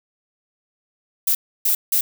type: noise bursts at uneven times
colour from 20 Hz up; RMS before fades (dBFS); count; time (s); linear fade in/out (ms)
violet; -18; 3; 1.27-1.35 / 1.65-1.75 / 1.92-2.01; 5
effects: none